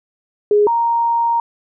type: tone pair in turn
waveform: sine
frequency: 415.3 / 932.3 Hz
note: G#4 / A#5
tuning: 0 / 0 cents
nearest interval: octave + major second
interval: 1400 cents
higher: second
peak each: -9 / -13 dBFS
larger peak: first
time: 0.51-0.67 / 0.67-1.4 s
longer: second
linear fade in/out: 2 ms
effects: none